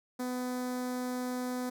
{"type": "tone with notch filter", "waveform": "sawtooth", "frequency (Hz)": 250.3, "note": "B3", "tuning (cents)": 23, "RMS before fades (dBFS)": -35, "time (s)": [0.19, 1.7], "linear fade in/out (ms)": 10, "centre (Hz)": 2800, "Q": 1, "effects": []}